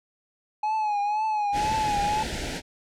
triangle tone with vibrato, 843 Hz, G#5, 26 cents sharp, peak -21 dBFS, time 0.63-2.23 s, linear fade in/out 5 ms, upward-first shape triangle, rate 2 Hz, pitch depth 74 cents each way
pink band-stop noise, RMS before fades -31 dBFS, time 1.52-2.62 s, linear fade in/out 50 ms, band 910 to 1400 Hz, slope 96 dB/octave
effects low-pass 7000 Hz 12 dB/octave

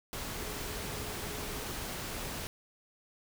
sine tone in noise, 419.6 Hz, G#4, 18 cents sharp, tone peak -48 dBFS, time 0.37-1.63 s, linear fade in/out 0 ms, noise pink, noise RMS -39 dBFS, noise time 0.13-2.47 s, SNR -12 dB, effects none

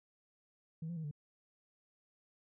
sine tone with pitch steps, 161 / 171.8 / 159.4 / 147 Hz, E3 / F3 / D#3 / D3, -41 / -28 / +42 / +2 cents, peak -37 dBFS, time 0.82-1.112 s, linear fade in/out 5 ms, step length 73 ms, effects tanh soft clip ceiling -36 dBFS

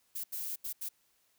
violet noise bursts at uneven times, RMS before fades -38 dBFS, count 4, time 0.15-0.24 / 0.32-0.56 / 0.64-0.73 / 0.81-0.89 s, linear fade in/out 10 ms, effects white hiss -72 dBFS RMS until 1.38 s

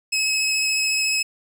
20% pulse tone with vibrato, 2571 Hz, E7, 44 cents flat, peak -14 dBFS, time 0.12-1.23 s, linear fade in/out 10 ms, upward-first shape square, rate 14 Hz, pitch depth 10 cents each way, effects none

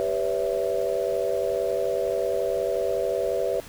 sine chord, C# half-diminished seventh, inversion second, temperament equal with one note detuned, 392 / 493.9 / 565 / 659.3 Hz, G4 / B4 / C#5 / E5, 0 / 0 / +33 / 0 cents, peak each -29 / -27 / -28 / -29 dBFS, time 0-3.6 s, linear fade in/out 0 ms, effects pink hiss -44 dBFS RMS until 3.68 s

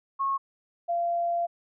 sine tone pair in turn, 1092 / 687.9 Hz, C#6 / F5, -26 / -26 cents, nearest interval minor sixth, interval 800 cents, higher first, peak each -24 / -24 dBFS, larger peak neither, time 0.19-0.38 / 0.88-1.47 s, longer second, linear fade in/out 20 ms, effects none

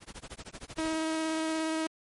pink noise with tremolo, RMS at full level -42 dBFS, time 0-0.97 s, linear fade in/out 50 ms, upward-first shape sine, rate 13 Hz, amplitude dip 100%
sawtooth tone with vibrato, 318.7 Hz, D#4, 42 cents sharp, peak -25 dBFS, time 0.78-1.87 s, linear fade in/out 5 ms, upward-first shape sine, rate 17 Hz, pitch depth 10 cents each way
effects MP3 48 kbps

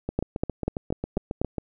two click trains, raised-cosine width 2 ms, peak -15 / -10 dBFS, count 12 / 6, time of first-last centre 0.09-1.583 / 0.19-1.415 s, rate 7.37 / 4.08 Hz, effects none

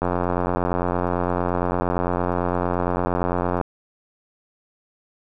click train, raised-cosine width 1 ms, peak -8 dBFS, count 320, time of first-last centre 0.02-3.612 s, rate 88.8 Hz, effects none

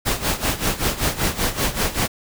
pink noise with tremolo, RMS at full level -19 dBFS, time 0.05-2.08 s, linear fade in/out 20 ms, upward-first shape sine, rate 5.2 Hz, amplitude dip 80%, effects none

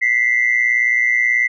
sine tone pair together, 1968.5 / 2087 Hz, B6 / C7, -6 / -5 cents, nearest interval minor second, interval 101 cents, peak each -15 dBFS, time 0.01-1.48 s, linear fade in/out 20 ms, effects tanh soft clip ceiling -6 dBFS

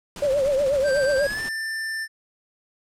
pink noise with tremolo, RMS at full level -36 dBFS, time 0.16-1.49 s, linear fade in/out 2 ms, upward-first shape square, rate 14 Hz, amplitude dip 30%
sine tone with vibrato, 554.4 Hz, C#5, in tune, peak -18 dBFS, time 0.22-1.27 s, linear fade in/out 5 ms, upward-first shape triangle, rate 8.2 Hz, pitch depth 130 cents each way
square tone with pitch glide, 1568 to 1780.5 Hz, G6 to A6, 0 to +20 cents, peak -27 dBFS, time 0.83-2.08 s, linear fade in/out 50 ms, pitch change +220 cents, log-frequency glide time 1.17-1.41 s
effects low-pass 10000 Hz 12 dB/octave

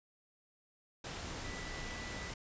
sine tone in noise, 1975.5 Hz, B6, in tune, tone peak -48 dBFS, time 1.44-2.3 s, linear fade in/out 5 ms, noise pink, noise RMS -43 dBFS, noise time 1.04-2.34 s, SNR -8 dB, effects resampled to 16000 Hz

